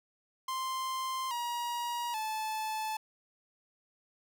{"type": "tone with pitch steps", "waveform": "45% pulse", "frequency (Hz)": [1046.5, 954.1, 869.9], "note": ["C6", "A#5", "A5"], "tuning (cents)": [0, 40, -20], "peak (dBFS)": -33, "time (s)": [0.48, 2.97], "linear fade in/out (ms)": 5, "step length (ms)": 830, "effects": []}